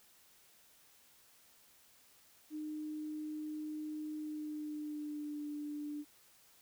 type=tone with pitch glide; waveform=sine; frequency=305.6 to 295.5 Hz; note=D#4 to D4; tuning=-31 to +11 cents; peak=-39 dBFS; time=2.5-6.05 s; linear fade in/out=50 ms; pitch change=-58 cents; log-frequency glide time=4.16-5.44 s; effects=white hiss -65 dBFS RMS until 6.61 s